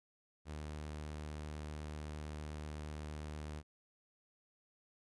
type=tone; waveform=sawtooth; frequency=75.7 Hz; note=D#2; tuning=47 cents flat; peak=-39 dBFS; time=0.45-3.63 s; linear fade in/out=50 ms; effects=resampled to 24000 Hz